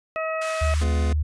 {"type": "harmonic tone", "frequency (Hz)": 639, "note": "D#5", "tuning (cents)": 46, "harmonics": [1, 2, 3, 4], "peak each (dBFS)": [-26, -30, -35, -34], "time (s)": [0.16, 0.74], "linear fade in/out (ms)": 0}
{"type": "high-pass noise", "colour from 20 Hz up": "pink", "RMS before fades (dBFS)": -36, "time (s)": [0.41, 0.84], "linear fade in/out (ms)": 10, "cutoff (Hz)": 1100, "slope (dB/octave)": 48}
{"type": "tone with vibrato", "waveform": "sine", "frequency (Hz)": 75.7, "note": "D#2", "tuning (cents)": -47, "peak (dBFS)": -19, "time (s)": [0.61, 1.23], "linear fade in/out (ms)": 10, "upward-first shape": "sine", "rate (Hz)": 15, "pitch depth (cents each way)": 13}
{"type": "chord", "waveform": "25% pulse", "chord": "F diminished", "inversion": "first", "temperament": "just", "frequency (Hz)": [209.5, 251.4, 349.2], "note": ["Ab3", "Cb4", "F4"], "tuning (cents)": [15, 31, 0], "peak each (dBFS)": [-27, -29, -32], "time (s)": [0.81, 1.13], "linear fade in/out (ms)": 5}
{"effects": ["resampled to 22050 Hz"]}